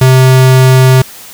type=tone; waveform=square; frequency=130 Hz; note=C3; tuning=11 cents flat; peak=-3 dBFS; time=0.01-1.02 s; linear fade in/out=5 ms; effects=white hiss -31 dBFS RMS until 1.33 s